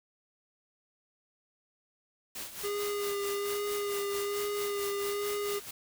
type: noise with tremolo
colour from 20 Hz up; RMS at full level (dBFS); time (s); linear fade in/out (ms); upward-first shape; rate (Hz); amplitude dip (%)
white; -39; 2.35-5.71; 5; sine; 4.5; 65
type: tone with vibrato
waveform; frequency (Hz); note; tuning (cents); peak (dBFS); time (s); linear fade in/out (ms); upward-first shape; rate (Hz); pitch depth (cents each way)
square; 406.4; G#4; -38; -32; 2.63-5.6; 20; sine; 1.2; 19
effects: none